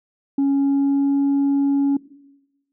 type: tone with pitch glide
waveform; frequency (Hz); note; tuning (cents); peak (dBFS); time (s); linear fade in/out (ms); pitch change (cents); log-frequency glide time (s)
sine; 277.2 to 279.3; C#4 to C#4; 0 to +13; -13; 0.38-1.97; 5; +13; 0.55-1.2
effects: noise-tail reverb RT60 1.0 s tail -20 dB re dry + tanh soft clip ceiling -14 dBFS